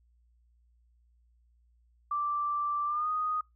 sine tone with pitch glide, 1173 to 1242.8 Hz, D6 to D#6, -2 to -2 cents, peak -28 dBFS, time 2.11-3.41 s, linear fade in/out 5 ms, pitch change +100 cents, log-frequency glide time 2.86-3.09 s, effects noise-tail reverb RT60 0.2 s tail -25 dB re dry + added 59 Hz sine -63 dBFS peak until 3.55 s

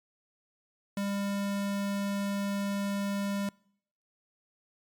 square tone, 200 Hz, G3, 35 cents sharp, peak -30 dBFS, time 0.97-3.49 s, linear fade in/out 2 ms, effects noise-tail reverb RT60 0.7 s tail -26 dB re dry + MP3 96 kbps

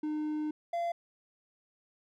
triangle tone pair in turn, 304.5 / 685.1 Hz, D#4 / F5, -37 / -33 cents, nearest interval octave + major second, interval 1404 cents, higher second, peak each -29 / -28 dBFS, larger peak second, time 0.03-0.51 / 0.73-0.92 s, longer first, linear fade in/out 5 ms, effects none

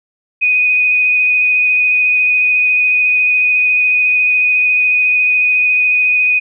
sine tone with vibrato, 2490 Hz, D#7, 1 cent sharp, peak -9 dBFS, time 0.41-6.4 s, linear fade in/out 20 ms, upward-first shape sine, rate 14 Hz, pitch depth 15 cents each way, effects none

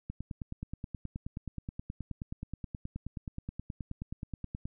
click train, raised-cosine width 5 ms, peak -25 dBFS, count 44, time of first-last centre 0.1-4.655 s, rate 9.44 Hz, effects none

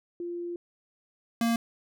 sine / square tone pair in turn, 346.9 / 231.5 Hz, F4 / A#3, -12 / -12 cents, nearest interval perfect fifth, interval 700 cents, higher first, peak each -32 / -24 dBFS, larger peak second, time 0.2-0.56 / 1.41-1.56 s, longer first, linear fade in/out 2 ms, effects none

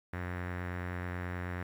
sawtooth tone with low-pass filter, 89.3 Hz, F2, 39 cents sharp, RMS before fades -38 dBFS, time 0.13-1.63 s, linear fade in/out 5 ms, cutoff 1800 Hz, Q 3.7, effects 10-bit

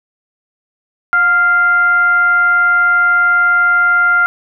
sine tone with frequency modulation, 1396.9 Hz, F6, in tune, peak -8 dBFS, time 1.13-4.26 s, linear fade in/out 0 ms, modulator 677 Hz, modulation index 0.34, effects none

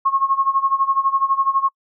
sine tone with tremolo, 1086 Hz, C#6, 36 cents flat, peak -12 dBFS, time 0.05-1.69 s, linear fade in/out 10 ms, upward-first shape sine, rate 12 Hz, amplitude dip 85%, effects noise-tail reverb RT60 0.1 s tail -26 dB re dry

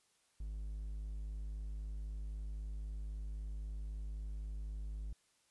triangle tone, 51.91 Hz, G#1, in tune, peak -38 dBFS, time 0.4-5.13 s, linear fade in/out 5 ms, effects white hiss -74 dBFS RMS until 5.5 s + resampled to 24000 Hz

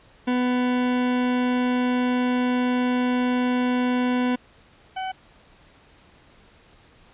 40% pulse tone pair in turn, 248.8 / 755.5 Hz, B3 / F#5, +13 / +36 cents, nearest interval octave + perfect fifth, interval 1923 cents, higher second, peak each -19 / -26 dBFS, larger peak first, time 0.27-4.36 / 4.96-5.12 s, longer first, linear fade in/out 10 ms, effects pink hiss -54 dBFS RMS until 7.13 s + resampled to 8000 Hz

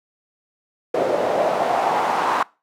pink noise with band-pass filter sweep, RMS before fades -20 dBFS, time 0.94-2.43 s, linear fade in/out 5 ms, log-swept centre 520 to 1000 Hz, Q 3.1, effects noise-tail reverb RT60 0.3 s tail -24 dB re dry + high-pass 150 Hz 12 dB/octave

